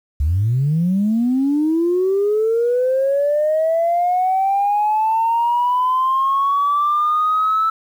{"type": "linear sweep", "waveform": "sine", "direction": "up", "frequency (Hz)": [66.9, 1318.5], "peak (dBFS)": -13, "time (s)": [0.2, 7.7], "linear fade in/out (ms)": 5, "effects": ["tanh soft clip ceiling -10 dBFS", "8-bit"]}